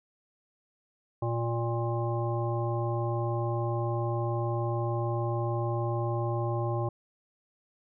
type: harmonic tone with a mistuned harmonic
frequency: 117.5 Hz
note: A#2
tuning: 14 cents sharp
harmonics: 1 / 3 / 5 / 7 / 9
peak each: -29 / -34 / -36 / -37 / -39 dBFS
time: 1.22-6.89 s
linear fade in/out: 5 ms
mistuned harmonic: 7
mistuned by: -28 cents
effects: none